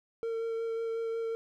triangle tone with vibrato, 455.4 Hz, A#4, 40 cents flat, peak -29 dBFS, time 0.23-1.35 s, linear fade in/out 0 ms, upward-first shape sine, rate 5.5 Hz, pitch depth 12 cents each way, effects none

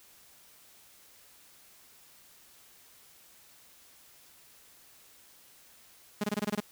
sawtooth tone bursts, 207.6 Hz, G#3, in tune, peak -24 dBFS, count 8, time 6.21-6.603 s, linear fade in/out 5 ms, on 29 ms, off 23 ms, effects white hiss -58 dBFS RMS until 6.71 s

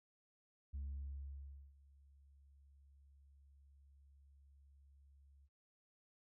sine tone with ADSR envelope, 69.5 Hz, C#2, 5 cents sharp, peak -39 dBFS, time 0.73-5.49 s, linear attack 19 ms, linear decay 980 ms, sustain -24 dB, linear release 46 ms, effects tanh soft clip ceiling -40 dBFS

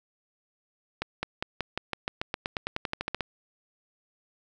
accelerating click train, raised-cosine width 0.3 ms, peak -13 dBFS, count 19, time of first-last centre 1.02-3.208 s, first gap 210 ms, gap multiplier 0.93, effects none

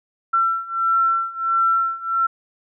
sine beating tone pair, 1348 / 1349.5 Hz, E6 / E6, +38 / +40 cents, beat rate 1.5 Hz, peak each -21 / -19 dBFS, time 0.33-2.27 s, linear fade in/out 10 ms, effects none

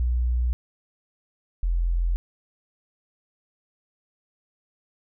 sine tone pair in turn, 60.7 / 42.92 Hz, B1 / F1, -29 / -29 cents, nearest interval tritone, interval 600 cents, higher first, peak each -20 dBFS, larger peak neither, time 0-0.53 / 1.63-2.16 s, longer neither, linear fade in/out 0 ms, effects none

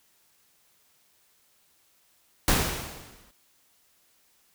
pink noise with exponential decay, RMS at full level -20 dBFS, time 2.48-3.31 s, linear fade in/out 1 ms, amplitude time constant 180 ms, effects white hiss -65 dBFS RMS until 4.54 s

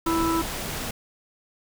pink noise, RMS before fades -31 dBFS, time 0.06-0.91 s, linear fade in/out 5 ms
harmonic tone, 329.6 Hz, E4, in tune, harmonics 1 / 3 / 4, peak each -23 / -28 / -29 dBFS, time 0.06-0.42 s, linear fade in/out 10 ms
effects none

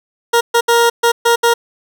20% pulse tone bursts at uneven times, 469.2 Hz, A#4, 11 cents sharp, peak -4 dBFS, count 6, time 0.33-0.41 / 0.54-0.61 / 0.68-0.9 / 1.03-1.12 / 1.25-1.36 / 1.43-1.54 s, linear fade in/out 10 ms, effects none

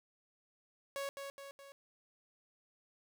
sawtooth tone with echo, 555 Hz, C#5, 2 cents sharp, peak -34 dBFS, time 0.96-1.09 s, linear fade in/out 0 ms, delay 210 ms, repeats 3, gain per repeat -5 dB, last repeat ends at 1.72 s, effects none

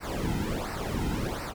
brown noise with flanger, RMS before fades -31 dBFS, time 0-1.54 s, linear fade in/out 50 ms, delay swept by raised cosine 0.29 to 1.79 ms, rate 1.4 Hz, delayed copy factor -0.8, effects none

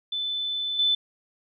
sine tone with level steps, 3513 Hz, A7, 3 cents flat, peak -26 / -19 dBFS, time 0.12-0.95 s, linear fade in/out 5 ms, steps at 0.79 s, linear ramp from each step 2 ms, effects none

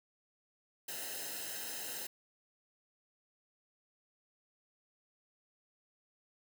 white noise with comb filter, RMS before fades -42 dBFS, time 0.88-2.07 s, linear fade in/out 5 ms, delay 0.87 ms, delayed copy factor -0.8, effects none

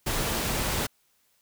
pink noise, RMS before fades -28 dBFS, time 0.06-0.87 s, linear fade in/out 10 ms, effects white hiss -68 dBFS RMS until 1.41 s

